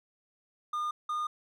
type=tone pair in turn; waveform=triangle; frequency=1214 / 1219.7 Hz; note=D#6 / D#6; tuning=-43 / -35 cents; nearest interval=unison; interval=8 cents; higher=second; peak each=-28 dBFS; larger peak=neither; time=0.73-0.91 / 1.09-1.27 s; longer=neither; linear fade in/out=5 ms; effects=none